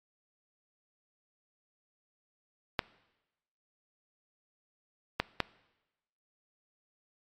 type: clicks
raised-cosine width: 0.3 ms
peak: -10 dBFS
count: 3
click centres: 2.792 / 5.2 / 5.403 s
effects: noise-tail reverb RT60 1.0 s tail -21 dB re dry + MP3 96 kbps